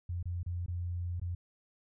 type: tone with dropouts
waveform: sine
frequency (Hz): 87.7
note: F2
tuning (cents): +8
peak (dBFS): -33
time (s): 0.09-1.35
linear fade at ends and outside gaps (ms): 5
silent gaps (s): 0.228-0.255 / 0.431-0.462 / 0.662-0.681 / 1.198-1.215
effects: none